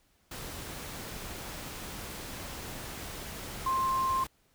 sine tone in noise, 1054 Hz, C6, 12 cents sharp, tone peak -26 dBFS, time 3.66-4.24 s, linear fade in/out 5 ms, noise pink, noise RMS -41 dBFS, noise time 0.31-4.27 s, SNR +12 dB, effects pink hiss -69 dBFS RMS until 4.54 s

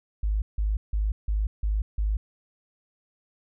sine tone bursts, 51.91 Hz, G#1, in tune, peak -22 dBFS, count 6, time 0.23-2.17 s, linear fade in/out 5 ms, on 190 ms, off 160 ms, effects none

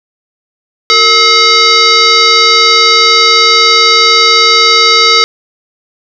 sine tone with frequency modulation, 2973 Hz, F#7, 8 cents sharp, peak -3 dBFS, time 0.9-5.24 s, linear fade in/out 0 ms, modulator 838 Hz, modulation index 2.7, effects none

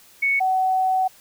sine tone pair in turn, 2217 / 752.3 Hz, C#7 / F#5, 0 / +29 cents, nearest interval octave + perfect fifth, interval 1871 cents, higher first, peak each -17 dBFS, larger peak neither, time 0.22-0.4 / 0.4-1.08 s, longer second, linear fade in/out 10 ms, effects white hiss -51 dBFS RMS until 1.2 s

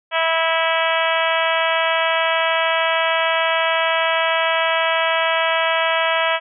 harmonic tone, 326.6 Hz, E4, 16 cents flat, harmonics 2 / 3 / 4 / 5 / 6 / 7 / 8 / 9 / 10, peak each -21 / -23 / -24 / -25 / -26 / -26 / -27 / -28 / -28 dBFS, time 0.11-6.4 s, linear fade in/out 50 ms, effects none

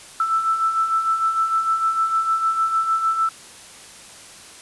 sine beating tone pair, 1318.5 / 1325.1 Hz, E6 / E6, 0 / +9 cents, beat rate 6.6 Hz, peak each -26 / -18 dBFS, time 0.2-3.29 s, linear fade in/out 2 ms, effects white hiss -42 dBFS RMS until 4.61 s + resampled to 24000 Hz

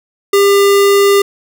square tone, 400.1 Hz, G4, 35 cents sharp, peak -7 dBFS, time 0.33-1.22 s, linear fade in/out 5 ms, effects none

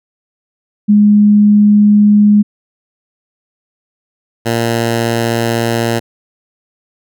sine / 10% pulse tone pair in turn, 207.7 / 116.1 Hz, G#3 / A#2, 0 / -7 cents, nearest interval minor seventh, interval 1007 cents, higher first, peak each -4 dBFS, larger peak neither, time 0.88-2.43 / 4.45-6 s, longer neither, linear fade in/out 20 ms, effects none

